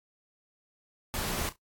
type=noise with echo; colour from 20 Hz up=pink; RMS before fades=-33 dBFS; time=1.14-1.49 s; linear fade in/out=0 ms; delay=34 ms; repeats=2; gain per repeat=-15 dB; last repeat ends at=1.558 s; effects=noise-tail reverb RT60 0.1 s tail -18 dB re dry + AAC 64 kbps